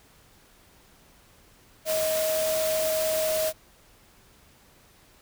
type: tone in noise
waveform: sine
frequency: 631 Hz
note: D#5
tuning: 24 cents sharp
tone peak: -24 dBFS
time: 1.85-3.53 s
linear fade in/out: 50 ms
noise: white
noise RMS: -31 dBFS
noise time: 1.85-3.53 s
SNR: +4 dB
effects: pink hiss -57 dBFS RMS until 5.21 s